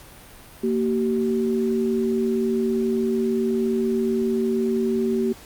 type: tone pair together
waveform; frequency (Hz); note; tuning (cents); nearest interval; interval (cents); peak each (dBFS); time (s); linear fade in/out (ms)
sine; 231.4 / 382.8; A#3 / G4; -13 / -41; major sixth; 872; -22; 0.63-5.33; 10
effects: pink hiss -45 dBFS RMS until 5.45 s + Opus 48 kbps